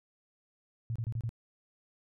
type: tone bursts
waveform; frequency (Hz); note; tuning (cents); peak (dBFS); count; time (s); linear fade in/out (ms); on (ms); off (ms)
sine; 115.1; A#2; -22; -31; 5; 0.9-1.292; 0; 56; 28
effects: none